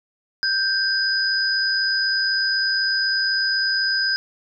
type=tone pair together; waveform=sine; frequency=1568 / 4978 Hz; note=G6 / D#8; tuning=0 / 0 cents; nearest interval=octave + minor sixth; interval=2000 cents; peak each=-21 dBFS; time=0.43-4.16 s; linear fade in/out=0 ms; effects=none